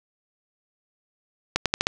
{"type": "accelerating click train", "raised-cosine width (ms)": 0.2, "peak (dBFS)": -3, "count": 5, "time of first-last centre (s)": [1.56, 1.869], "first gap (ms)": 97, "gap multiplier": 0.85, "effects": []}